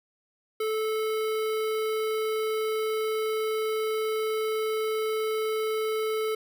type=tone with notch filter; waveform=square; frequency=436.1 Hz; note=A4; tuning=15 cents flat; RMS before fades=-28 dBFS; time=0.6-6.35 s; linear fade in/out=5 ms; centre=6800 Hz; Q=1.2; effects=none